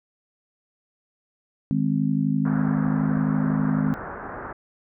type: chord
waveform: sine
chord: Ab major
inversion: second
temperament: just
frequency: 155.74 / 207.7 / 259.6 Hz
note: Eb3 / Ab3 / C4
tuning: +2 / 0 / -13 cents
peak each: -24 dBFS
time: 1.71-3.94 s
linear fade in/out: 0 ms
type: low-pass noise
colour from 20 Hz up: white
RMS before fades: -35 dBFS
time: 2.45-4.53 s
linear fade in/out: 5 ms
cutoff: 1600 Hz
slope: 48 dB/octave
effects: none